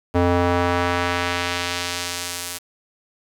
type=tone with band-pass filter sweep; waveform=square; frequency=87.9 Hz; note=F2; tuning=12 cents sharp; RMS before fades=-22 dBFS; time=0.14-2.59 s; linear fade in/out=20 ms; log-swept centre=520 to 11000 Hz; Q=0.7; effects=8-bit